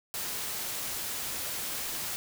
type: noise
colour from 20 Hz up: white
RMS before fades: -35 dBFS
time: 0.14-2.16 s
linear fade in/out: 0 ms
effects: none